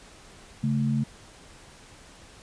sine tone pair together, 138.5 / 220.3 Hz, C#3 / A3, -1 / +2 cents, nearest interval minor sixth, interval 803 cents, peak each -25 dBFS, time 0.63-1.04 s, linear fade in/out 10 ms, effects pink hiss -50 dBFS RMS until 2.42 s + resampled to 22050 Hz

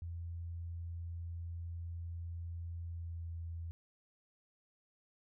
sine tone with pitch glide, 84.8 to 83.63 Hz, E2 to E2, +50 to +26 cents, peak -40 dBFS, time 0.02-3.71 s, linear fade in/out 0 ms, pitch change -24 cents, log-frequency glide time 2.83-3.31 s, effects none

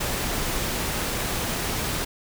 pink noise, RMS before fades -27 dBFS, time 0-2.05 s, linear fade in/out 10 ms, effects none

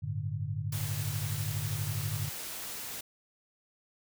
sine chord, G suspended second, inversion none, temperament just, 98 / 110.25 / 147 Hz, G2 / A2 / D3, 0 / +4 / +2 cents, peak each -36 dBFS, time 0.02-2.3 s, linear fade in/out 20 ms
white noise, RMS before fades -40 dBFS, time 0.72-3.01 s, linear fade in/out 5 ms
effects none

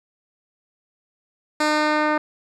10% pulse tone with low-pass filter sweep, 303.6 Hz, D#4, 42 cents flat, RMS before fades -20 dBFS, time 1.6-2.18 s, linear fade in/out 5 ms, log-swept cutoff 8000 to 1800 Hz, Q 0.8, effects none

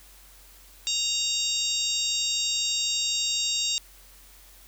harmonic tone, 932 Hz, A#5, 1 cent flat, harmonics 3 / 4 / 5 / 6 / 7 / 8, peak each -33 / -28 / -33 / -33 / -38 / -30 dBFS, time 0.87-3.78 s, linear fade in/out 0 ms, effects added 46 Hz sine -53 dBFS peak until 4.67 s + white hiss -53 dBFS RMS until 4.67 s

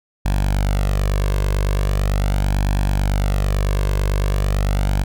sawtooth tone with flanger, 49 Hz, G1, in tune, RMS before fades -18 dBFS, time 0.25-5.04 s, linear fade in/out 10 ms, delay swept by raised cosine 1.2 to 1.9 ms, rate 0.4 Hz, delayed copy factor +0.65, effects none

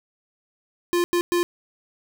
square tone bursts at uneven times, 349.2 Hz, F4, in tune, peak -19 dBFS, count 3, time 0.93-1.04 / 1.13-1.21 / 1.32-1.43 s, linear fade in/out 0 ms, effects none

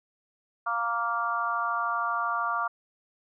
harmonic tone, 233.1 Hz, A#3, in tune, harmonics 3 / 4 / 5 / 6, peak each -34 / -34 / -28 / -32 dBFS, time 0.66-2.68 s, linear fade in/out 10 ms, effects none

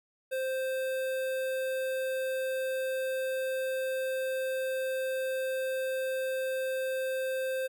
square tone with notch filter, 523.3 Hz, C5, in tune, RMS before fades -32 dBFS, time 0.31-7.68 s, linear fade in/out 20 ms, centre 5600 Hz, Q 1.2, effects none

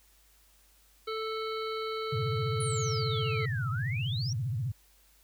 harmonic tone, 440 Hz, A4, in tune, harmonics 1 / 3 / 5 / 7 / 9 / 10, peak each -34 / -37 / -44 / -48 / -44 / -49 dBFS, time 1.07-3.46 s, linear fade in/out 10 ms
sine tone with vibrato, 120 Hz, B2, 49 cents flat, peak -29 dBFS, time 2.12-4.72 s, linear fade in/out 10 ms, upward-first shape sine, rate 15 Hz, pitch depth 290 cents each way
sine exponential two-way sweep, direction down then up, 9970 to 1244.5 to 5860 Hz, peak -36 dBFS, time 2.6-4.33 s, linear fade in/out 5 ms, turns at 3.7 s
effects added 50 Hz sine -64 dBFS peak until 5.23 s + white hiss -64 dBFS RMS until 5.23 s

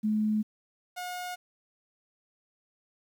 sine / sawtooth tone pair in turn, 214.2 / 720.5 Hz, A3 / F#5, -46 / -46 cents, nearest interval octave + major sixth, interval 2100 cents, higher second, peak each -24 / -31 dBFS, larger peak first, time 0.03-0.43 / 0.96-1.36 s, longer neither, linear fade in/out 20 ms, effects 10-bit

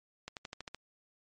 accelerating click train, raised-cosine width 0.2 ms, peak -24 dBFS, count 7, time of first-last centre 0.28-0.746 s, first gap 88 ms, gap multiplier 0.95, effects MP3 48 kbps

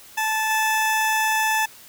20% pulse tone with level steps, 874 Hz, A5, 12 cents flat, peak -16 / -14 dBFS, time 0.17-1.66 s, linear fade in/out 10 ms, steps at 0.49 s, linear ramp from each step 20 ms, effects white hiss -46 dBFS RMS until 1.88 s

